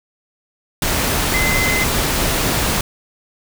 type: tone in noise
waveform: sine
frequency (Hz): 2055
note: C7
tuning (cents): -32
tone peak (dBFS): -18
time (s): 1.34-1.84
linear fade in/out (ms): 2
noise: pink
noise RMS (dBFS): -18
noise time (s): 0.82-2.81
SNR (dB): -3
effects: none